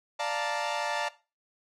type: chord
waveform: sawtooth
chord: Bb major seventh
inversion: first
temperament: equal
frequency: 587.3 / 698.5 / 880 / 932.3 Hz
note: D5 / F5 / A5 / Bb5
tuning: 0 / 0 / 0 / 0 cents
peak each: -30 / -32 / -29 / -32 dBFS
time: 0.19-1.09 s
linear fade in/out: 10 ms
effects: noise-tail reverb RT60 0.3 s tail -17 dB re dry + low-pass 6000 Hz 12 dB/octave